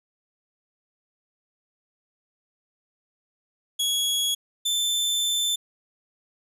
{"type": "tone pair in turn", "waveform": "sawtooth", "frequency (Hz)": [3340, 3539], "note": ["G#7", "A7"], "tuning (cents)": [9, 9], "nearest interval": "minor second", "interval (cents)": 100, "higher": "second", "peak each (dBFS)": -19, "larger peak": "neither", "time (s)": [[3.79, 4.35], [4.65, 5.56]], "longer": "second", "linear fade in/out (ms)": 10, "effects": ["resampled to 32000 Hz"]}